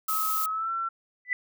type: tone with pitch glide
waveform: sine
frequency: 1280 to 1349.9 Hz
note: D#6 to E6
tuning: +49 to +41 cents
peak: -27 dBFS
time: 0.08-0.89 s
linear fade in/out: 10 ms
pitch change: +92 cents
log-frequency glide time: 0.5-0.7 s
type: noise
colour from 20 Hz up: violet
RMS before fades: -30 dBFS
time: 0.08-0.46 s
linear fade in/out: 5 ms
type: tone with exponential growth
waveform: sine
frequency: 1990 Hz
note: B6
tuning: 13 cents sharp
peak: -19 dBFS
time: 1.25-1.33 s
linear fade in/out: 1 ms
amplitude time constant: 17 ms
effects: none

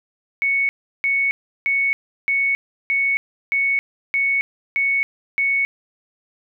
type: tone bursts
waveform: sine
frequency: 2217 Hz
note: C#7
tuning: in tune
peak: -16 dBFS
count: 9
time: 0.42-5.65 s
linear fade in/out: 0 ms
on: 270 ms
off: 350 ms
effects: none

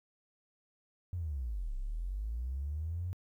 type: linear two-way sweep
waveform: triangle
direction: down then up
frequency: 92.5 to 30.87 to 92.5 Hz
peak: -30 dBFS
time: 1.13-3.13 s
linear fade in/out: 0 ms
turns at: 1.75 s
effects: tanh soft clip ceiling -32 dBFS + 12-bit

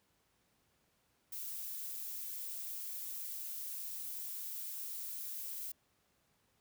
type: noise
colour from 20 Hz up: violet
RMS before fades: -43 dBFS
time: 1.32-5.72 s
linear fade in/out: 5 ms
effects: pink hiss -75 dBFS RMS until 6.6 s + high-pass 60 Hz 12 dB/octave

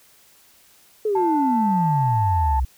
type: exponential sweep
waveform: sine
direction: down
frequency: 439.7 to 61.8 Hz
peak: -18 dBFS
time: 1.05-2.65 s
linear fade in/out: 5 ms
type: tone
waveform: sine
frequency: 880 Hz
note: A5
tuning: in tune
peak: -19 dBFS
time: 1.15-2.6 s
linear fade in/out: 5 ms
effects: tanh soft clip ceiling -9 dBFS + white hiss -54 dBFS RMS until 2.77 s

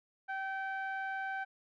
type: tone with low-pass filter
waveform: sawtooth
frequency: 773 Hz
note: G5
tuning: 24 cents flat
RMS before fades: -38 dBFS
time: 0.28-1.45 s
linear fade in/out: 20 ms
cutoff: 1600 Hz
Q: 2.5
effects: none

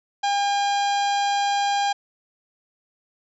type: harmonic tone with a mistuned harmonic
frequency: 806 Hz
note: G5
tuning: 48 cents sharp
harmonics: 1 / 2 / 3 / 4 / 5 / 6 / 7 / 8 / 9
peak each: -20 / -31 / -35 / -32 / -36 / -37 / -42 / -43 / -41 dBFS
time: 0.23-1.93 s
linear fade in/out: 10 ms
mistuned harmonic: 8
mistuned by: -72 cents
effects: none

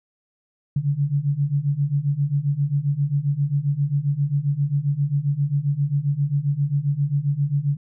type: beating tone pair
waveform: sine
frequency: 138.59 / 146.09 Hz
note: C#3 / D3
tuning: 0 / -9 cents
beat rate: 7.5 Hz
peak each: -23 / -21 dBFS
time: 0.76-7.77 s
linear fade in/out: 5 ms
effects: none

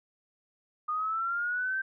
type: linear sweep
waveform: sine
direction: up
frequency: 1220 to 1568 Hz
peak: -28 dBFS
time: 0.88-1.82 s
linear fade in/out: 10 ms
effects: none

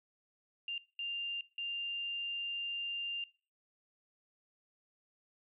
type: tone bursts at uneven times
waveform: sine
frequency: 2794 Hz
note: F7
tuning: in tune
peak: -36 dBFS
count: 3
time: 0.68-0.78 / 0.99-1.41 / 1.58-3.24 s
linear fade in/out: 2 ms
effects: noise-tail reverb RT60 0.4 s tail -22 dB re dry

